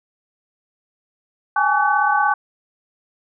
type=tone cluster; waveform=sine; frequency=813 / 850 / 1141 / 1510 Hz; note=G#5 / G#5 / C#6 / F#6; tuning=-37 / +40 / +50 / +35 cents; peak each=-20 dBFS; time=1.56-2.34 s; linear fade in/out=5 ms; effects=none